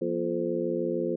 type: harmonic tone with a mistuned harmonic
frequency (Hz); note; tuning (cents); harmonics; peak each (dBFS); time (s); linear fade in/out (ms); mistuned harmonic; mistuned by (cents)
86.7; F2; -12; 2 / 3 / 4 / 5 / 6; -36 / -34 / -30 / -32 / -32; 0.01-1.16; 10; 3; -140
effects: none